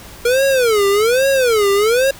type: tone with vibrato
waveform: square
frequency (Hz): 466.2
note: A#4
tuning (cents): 0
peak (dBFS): -12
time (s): 0.25-2.11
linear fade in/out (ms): 5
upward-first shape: sine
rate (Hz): 1.2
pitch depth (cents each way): 280
effects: pink hiss -37 dBFS RMS until 2.19 s